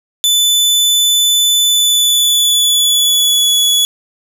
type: tone with pitch glide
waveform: sawtooth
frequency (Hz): 3500 to 3396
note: A7 to G#7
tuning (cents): -10 to +38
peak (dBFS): -6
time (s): 0.24-3.85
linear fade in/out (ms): 0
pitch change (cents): -52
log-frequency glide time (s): 1.65-3.58
effects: none